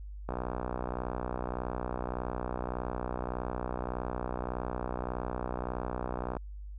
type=click train; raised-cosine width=1 ms; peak=-20 dBFS; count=376; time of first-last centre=0.29-6.368 s; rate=61.7 Hz; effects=added 50 Hz sine -40 dBFS peak until 6.78 s